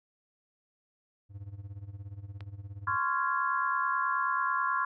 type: tone with tremolo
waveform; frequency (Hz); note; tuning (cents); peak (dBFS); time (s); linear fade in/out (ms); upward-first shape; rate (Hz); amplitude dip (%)
triangle; 100; G2; +35; -35; 1.29-2.98; 50; sine; 17; 80
type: click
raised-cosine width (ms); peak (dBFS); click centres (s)
0.3; -31; 2.407
type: chord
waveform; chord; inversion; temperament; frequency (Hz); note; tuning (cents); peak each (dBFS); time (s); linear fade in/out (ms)
sine; Db major seventh; third; just; 1039.4 / 1108.7 / 1385.9 / 1663.1; C6 / Db6 / F6 / Ab6; -12 / 0 / -14 / +2; -31 / -32 / -32 / -35; 2.87-4.85; 5
effects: none